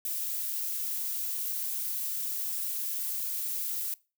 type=noise; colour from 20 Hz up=violet; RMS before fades=-33 dBFS; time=0.05-3.94 s; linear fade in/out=2 ms; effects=noise-tail reverb RT60 0.3 s tail -22 dB re dry